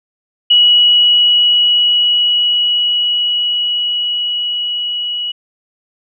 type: tone with level ramp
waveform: sine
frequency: 2923 Hz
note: F#7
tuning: 22 cents flat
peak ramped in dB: -5 to -17 dBFS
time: 0.5-5.32 s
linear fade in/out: 10 ms
effects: none

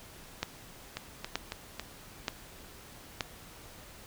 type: two click trains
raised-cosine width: 0.2 ms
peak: -18 / -13 dBFS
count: 4 / 4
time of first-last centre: 0.97-1.796 / 0.43-3.208 s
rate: 3.63 / 1.08 Hz
effects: pink hiss -51 dBFS RMS until 4.06 s

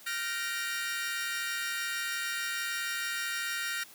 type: chord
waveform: sawtooth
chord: G minor seventh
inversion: third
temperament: equal with one note detuned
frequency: 1396.9 / 1535.7 / 1864.7 / 2349 Hz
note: F6 / G6 / Bb6 / D7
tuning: 0 / -36 / 0 / 0 cents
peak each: -33 / -37 / -32 / -38 dBFS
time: 0.06-3.84 s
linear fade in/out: 10 ms
effects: white hiss -53 dBFS RMS until 3.94 s + high-pass 100 Hz 12 dB/octave

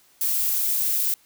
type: noise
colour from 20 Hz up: violet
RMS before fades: -23 dBFS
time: 0.21-1.14 s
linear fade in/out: 2 ms
effects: white hiss -58 dBFS RMS until 1.25 s

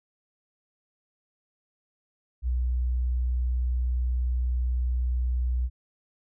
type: tone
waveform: sine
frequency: 61.74 Hz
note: B1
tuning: in tune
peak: -23 dBFS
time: 2.42-5.7 s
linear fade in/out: 50 ms
effects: none

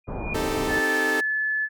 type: tone with exponential growth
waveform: sine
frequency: 2435 Hz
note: D#7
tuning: 38 cents flat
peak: -26 dBFS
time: 0.04-0.34 s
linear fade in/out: 5 ms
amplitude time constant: 64 ms
type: low-pass noise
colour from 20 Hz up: pink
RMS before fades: -31 dBFS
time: 0.07-0.81 s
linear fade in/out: 20 ms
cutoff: 1000 Hz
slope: 24 dB/octave
type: chord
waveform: sawtooth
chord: A half-diminished seventh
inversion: first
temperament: equal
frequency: 261.6 / 311.1 / 392 / 440 Hz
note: C4 / Eb4 / G4 / A4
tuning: 0 / 0 / 0 / 0 cents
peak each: -29 / -26 / -28 / -24 dBFS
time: 0.34-1.21 s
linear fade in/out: 10 ms
type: tone with pitch glide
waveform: sine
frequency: 1747 to 1728.9 Hz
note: A6 to A6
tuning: -13 to -31 cents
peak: -22 dBFS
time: 0.68-1.69 s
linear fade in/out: 50 ms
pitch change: -18 cents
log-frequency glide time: 0.85-1.03 s
effects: none

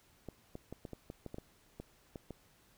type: clicks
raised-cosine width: 2 ms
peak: -30 dBFS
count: 12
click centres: 0.287 / 0.554 / 0.726 / 0.852 / 0.933 / 1.101 / 1.263 / 1.344 / 1.384 / 1.8 / 2.158 / 2.307 s
effects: pink hiss -67 dBFS RMS until 2.77 s

